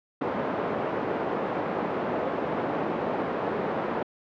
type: band-pass noise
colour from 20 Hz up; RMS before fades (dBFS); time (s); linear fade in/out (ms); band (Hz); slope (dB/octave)
white; -29; 0.21-4.03; 5; 200 to 700; 12
effects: low-pass 3000 Hz 12 dB/octave